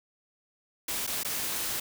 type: noise with dropouts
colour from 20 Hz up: white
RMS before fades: -32 dBFS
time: 0.88-1.8 s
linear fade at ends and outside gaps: 5 ms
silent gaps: 1.067-1.074 / 1.234-1.247 s
effects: none